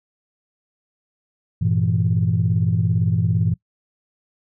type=chord; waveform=sine; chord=E diminished; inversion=first; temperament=equal with one note detuned; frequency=98.85 / 116.54 / 164.81 Hz; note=G2 / Bb2 / E3; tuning=+15 / 0 / 0 cents; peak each=-20 dBFS; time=1.61-3.54 s; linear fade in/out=10 ms; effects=noise-tail reverb RT60 0.1 s tail -21 dB re dry + tanh soft clip ceiling -8 dBFS